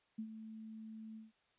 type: tone with ADSR envelope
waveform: sine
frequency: 220 Hz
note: A3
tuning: in tune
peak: -38 dBFS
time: 0.18-1.32 s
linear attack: 11 ms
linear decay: 76 ms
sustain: -9 dB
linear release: 160 ms
effects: white hiss -75 dBFS RMS until 1.58 s + resampled to 8000 Hz